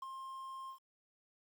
triangle tone with ADSR envelope, 1061 Hz, C6, 24 cents sharp, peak -37 dBFS, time 0.02-0.79 s, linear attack 6 ms, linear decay 14 ms, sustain -5 dB, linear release 97 ms, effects 11-bit

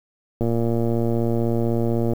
click train, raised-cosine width 2 ms, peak -10 dBFS, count 201, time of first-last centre 0.41-2.134 s, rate 116 Hz, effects 7-bit

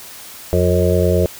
harmonic tone with a mistuned harmonic, 89.4 Hz, F2, 41 cents sharp, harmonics 1 / 2 / 4 / 5 / 6 / 7, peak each -16 / -20 / -20 / -19 / -20 / -21 dBFS, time 0.53-1.26 s, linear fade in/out 0 ms, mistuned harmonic 1, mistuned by -42 cents, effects white hiss -36 dBFS RMS until 1.39 s

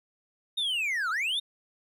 triangle linear two-way sweep, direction down then up, 3729 to 1244.5 to 3729 Hz, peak -25 dBFS, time 0.57-1.4 s, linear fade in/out 10 ms, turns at 1.1 s, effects none

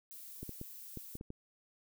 violet noise, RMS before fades -50 dBFS, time 0.11-1.17 s, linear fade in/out 0 ms
clicks, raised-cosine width 3 ms, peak -30 dBFS, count 7, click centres 0.43 / 0.493 / 0.614 / 0.973 / 1.154 / 1.211 / 1.304 s
effects none

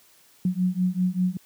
sine beating tone pair, 180 / 185.1 Hz, F#3 / F#3, -47 / +1 cents, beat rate 5.1 Hz, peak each -24 dBFS, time 0.45-1.37 s, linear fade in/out 2 ms, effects white hiss -57 dBFS RMS until 1.45 s + high-pass 80 Hz 12 dB/octave

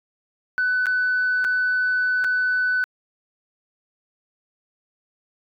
sine tone with dropouts, 1499 Hz, F#6, 22 cents sharp, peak -17 dBFS, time 0.58-2.84 s, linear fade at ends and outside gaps 0 ms, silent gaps 0.858-0.867 / 1.443-1.448 / 2.241-2.245 s, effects tanh soft clip ceiling -15 dBFS

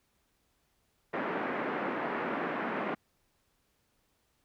pink band-pass noise, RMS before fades -34 dBFS, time 1.13-2.95 s, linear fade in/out 10 ms, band 220 to 2000 Hz, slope 24 dB/octave, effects pink hiss -74 dBFS RMS until 4.44 s

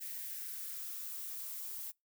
violet noise with high-pass filter sweep, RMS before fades -43 dBFS, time 0-1.92 s, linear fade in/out 20 ms, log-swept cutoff 1900 to 840 Hz, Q 3.1, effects noise-tail reverb RT60 0.2 s tail -25 dB re dry

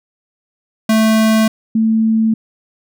square / sine tone pair in turn, 220 / 222 Hz, A3 / A3, 0 / +16 cents, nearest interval unison, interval 16 cents, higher second, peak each -10 dBFS, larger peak neither, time 0.89-1.48 / 1.75-2.34 s, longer neither, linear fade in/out 5 ms, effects none

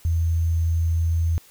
sine tone with sample-and-hold, 82.8 Hz, E2, 8 cents sharp, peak -18 dBFS, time 0.05-1.38 s, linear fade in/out 0 ms, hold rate 6300 Hz, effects white hiss -52 dBFS RMS until 1.5 s

